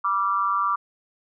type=tone with amplitude modulation; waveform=sine; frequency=1172 Hz; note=D6; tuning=4 cents flat; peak=-16 dBFS; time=0.04-0.76 s; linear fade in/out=10 ms; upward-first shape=sine; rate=196 Hz; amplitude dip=85%; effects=none